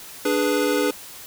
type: chord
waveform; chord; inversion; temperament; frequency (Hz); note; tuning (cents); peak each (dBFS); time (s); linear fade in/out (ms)
square; G# diminished; second; equal; 293.7 / 415.3 / 493.9; D4 / G#4 / B4; 0 / 0 / 0; -24; 0.25-0.91; 5
effects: white hiss -40 dBFS RMS until 1.26 s